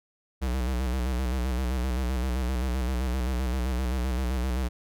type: tone with vibrato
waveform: square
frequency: 63.1 Hz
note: B1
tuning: 38 cents sharp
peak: -26 dBFS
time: 0.41-4.69 s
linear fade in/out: 20 ms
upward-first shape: square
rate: 7.7 Hz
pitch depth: 71 cents each way
effects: none